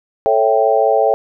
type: chord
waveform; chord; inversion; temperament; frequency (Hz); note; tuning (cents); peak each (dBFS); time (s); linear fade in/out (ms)
sine; A dominant seventh; none; equal; 440 / 554.4 / 659.3 / 784; A4 / C#5 / E5 / G5; 0 / 0 / 0 / 0; -16; 0.26-1.14; 0
effects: none